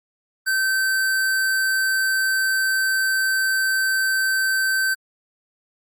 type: tone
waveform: square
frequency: 1546 Hz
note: G6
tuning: 24 cents flat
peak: -19 dBFS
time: 0.46-4.95 s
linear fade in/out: 20 ms
effects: Opus 48 kbps